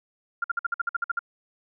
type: tone bursts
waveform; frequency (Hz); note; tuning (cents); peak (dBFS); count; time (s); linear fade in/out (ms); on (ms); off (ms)
sine; 1396.9; F6; 0; -22; 11; 0.42-1.192; 5; 22; 53
effects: none